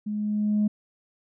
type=tone with level ramp; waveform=sine; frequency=210 Hz; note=G#3; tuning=19 cents sharp; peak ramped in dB=-27 to -17 dBFS; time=0.06-0.68 s; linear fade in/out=10 ms; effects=tanh soft clip ceiling -17 dBFS